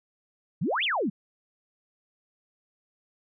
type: exponential two-way sweep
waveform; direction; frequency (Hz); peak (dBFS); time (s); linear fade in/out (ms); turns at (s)
sine; up then down; 131.5 to 3623 to 172.2; -24; 0.61-1.1; 10; 0.84
effects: none